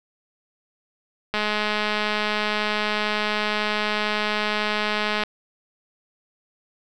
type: click train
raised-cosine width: 0.3 ms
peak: -8 dBFS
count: 823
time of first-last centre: 1.34-5.236 s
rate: 211 Hz
effects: none